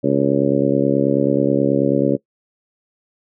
harmonic tone, 69.3 Hz, C#2, in tune, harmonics 2 / 3 / 4 / 5 / 6 / 7 / 8, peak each -23 / -22 / -18 / -21 / -23 / -23 / -21 dBFS, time 0.03-2.17 s, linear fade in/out 20 ms, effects noise-tail reverb RT60 0.1 s tail -20 dB re dry

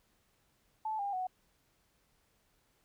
sine tone with pitch steps, 871 / 803.3 / 740.9 Hz, A5 / G5 / F#5, -18 / +42 / +2 cents, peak -33 dBFS, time 0.85-1.27 s, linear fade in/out 5 ms, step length 140 ms, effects pink hiss -73 dBFS RMS until 2.84 s

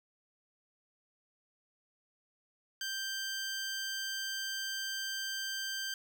15% pulse tone, 1575 Hz, G6, 8 cents sharp, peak -29 dBFS, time 2.81-5.94 s, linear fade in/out 2 ms, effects none

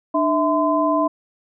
sine tone cluster, 299.3 / 653 / 1024 Hz, D4 / E5 / C6, +33 / -17 / -38 cents, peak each -20 dBFS, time 0.14-1.08 s, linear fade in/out 10 ms, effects none

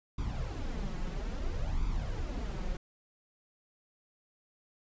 brown noise with flanger, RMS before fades -34 dBFS, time 0.18-2.77 s, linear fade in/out 5 ms, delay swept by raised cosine 0.83 to 5.53 ms, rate 0.6 Hz, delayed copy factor +0.65, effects resampled to 16000 Hz

